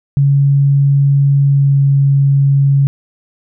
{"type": "tone with pitch glide", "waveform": "sine", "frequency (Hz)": [140, 138.95], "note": ["C#3", "C#3"], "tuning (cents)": [18, 4], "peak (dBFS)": -7, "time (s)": [0.17, 2.87], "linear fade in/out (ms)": 0, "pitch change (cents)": -14, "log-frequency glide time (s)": [1.46, 1.79], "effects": []}